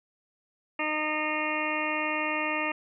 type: harmonic tone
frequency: 306.3 Hz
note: D#4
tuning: 27 cents flat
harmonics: 1 / 2 / 3 / 4 / 6 / 7 / 8 / 9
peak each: -35 / -35 / -35 / -35 / -35 / -35 / -35 / -35 dBFS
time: 0.79-2.72 s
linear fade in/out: 5 ms
effects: none